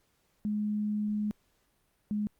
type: tone pair in turn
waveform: sine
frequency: 210 / 209.2 Hz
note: G#3 / G#3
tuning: +19 / +13 cents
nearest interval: unison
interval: 6 cents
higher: first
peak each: -28 dBFS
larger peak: neither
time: 0.45-1.31 / 2.11-2.27 s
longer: first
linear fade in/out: 0 ms
effects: pink hiss -72 dBFS RMS until 2.39 s + Opus 48 kbps